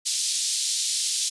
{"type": "band-pass noise", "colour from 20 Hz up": "pink", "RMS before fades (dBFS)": -26, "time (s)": [0.05, 1.3], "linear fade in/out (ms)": 20, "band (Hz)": [3900, 10000], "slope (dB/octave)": 24, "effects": ["resampled to 24000 Hz"]}